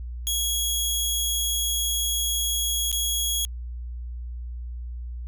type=tone with dropouts; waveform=15% pulse; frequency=3322 Hz; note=G#7; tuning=in tune; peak=-16 dBFS; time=0.27-3.45 s; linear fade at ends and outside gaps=0 ms; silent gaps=2.916-2.927 s; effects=added 60 Hz sine -31 dBFS peak until 5.27 s